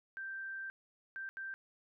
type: tone bursts at uneven times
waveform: sine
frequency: 1568 Hz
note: G6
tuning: in tune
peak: -40 dBFS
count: 3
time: 0.17-0.7 / 1.16-1.29 / 1.37-1.54 s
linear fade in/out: 0 ms
effects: none